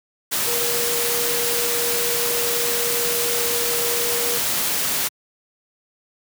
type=tone in noise; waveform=sine; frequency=475.5 Hz; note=A#4; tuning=34 cents sharp; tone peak=-26 dBFS; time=0.46-4.39 s; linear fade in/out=20 ms; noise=white; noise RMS=-22 dBFS; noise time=0.31-5.09 s; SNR=-7 dB; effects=high-pass 100 Hz 12 dB/octave